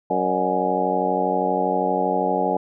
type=harmonic tone with a mistuned harmonic; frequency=92.5 Hz; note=F#2; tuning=in tune; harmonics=2 / 3 / 4 / 5 / 6 / 7 / 8 / 9; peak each=-29 / -29 / -29 / -26 / -29 / -27 / -26 / -24 dBFS; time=0.1-2.57 s; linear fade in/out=5 ms; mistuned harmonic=7; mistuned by=-90 cents; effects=none